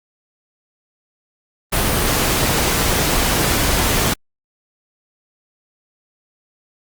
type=noise; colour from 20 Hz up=pink; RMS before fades=-17 dBFS; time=1.72-4.14 s; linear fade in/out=10 ms; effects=Opus 32 kbps